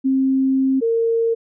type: tone pair in turn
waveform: sine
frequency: 265.9 / 458.2 Hz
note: C4 / A#4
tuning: +28 / -30 cents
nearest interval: major sixth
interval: 942 cents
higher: second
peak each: -14 / -15 dBFS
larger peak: first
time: 0.04-0.81 / 0.81-1.35 s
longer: first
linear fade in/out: 20 ms
effects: none